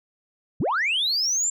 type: linear sweep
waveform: sine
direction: up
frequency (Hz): 75.2 to 7459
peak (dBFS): -19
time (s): 0.6-1.5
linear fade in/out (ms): 5
effects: tanh soft clip ceiling -18 dBFS